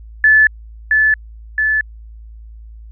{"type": "tone with echo", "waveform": "sine", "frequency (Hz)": 1736, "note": "A6", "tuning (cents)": -24, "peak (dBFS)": -6, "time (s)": [0.24, 0.47], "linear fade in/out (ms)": 2, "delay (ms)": 670, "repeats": 2, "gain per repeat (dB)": -3, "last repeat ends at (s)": 1.81, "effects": ["added 55 Hz sine -33 dBFS peak until 2.91 s"]}